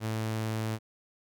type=tone; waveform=sawtooth; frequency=110.2 Hz; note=A2; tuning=3 cents sharp; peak=-26 dBFS; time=0-0.79 s; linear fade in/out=50 ms; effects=none